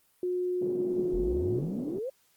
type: tone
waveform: sine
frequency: 360.9 Hz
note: F#4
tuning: 43 cents flat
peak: -27 dBFS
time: 0.23-1.59 s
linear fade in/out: 2 ms
type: band-pass noise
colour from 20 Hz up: white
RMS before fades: -38 dBFS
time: 0.61-1.99 s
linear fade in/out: 5 ms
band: 160 to 390 Hz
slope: 24 dB/octave
type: exponential sweep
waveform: sine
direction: up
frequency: 36.79 to 559 Hz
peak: -31 dBFS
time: 1.13-2.1 s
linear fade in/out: 10 ms
effects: white hiss -67 dBFS RMS until 2.36 s + Opus 32 kbps